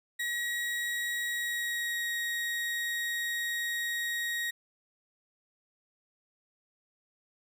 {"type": "tone with pitch glide", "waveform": "35% pulse", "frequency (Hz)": [1906, 1885.2], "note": ["A#6", "A#6"], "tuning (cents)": [38, 19], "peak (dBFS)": -29, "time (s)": [0.19, 4.51], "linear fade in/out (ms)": 10, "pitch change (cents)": -19, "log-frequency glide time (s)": [1.27, 2.18], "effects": []}